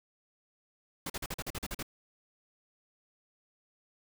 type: noise bursts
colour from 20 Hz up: pink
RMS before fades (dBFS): -37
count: 10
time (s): 1.06-1.828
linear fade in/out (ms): 5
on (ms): 39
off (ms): 42
effects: none